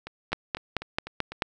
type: two click trains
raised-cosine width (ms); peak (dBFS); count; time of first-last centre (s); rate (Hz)
0.3; -9 / -21; 6 / 6; 0.33-1.422 / 0.07-1.32; 4.58 / 4
effects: none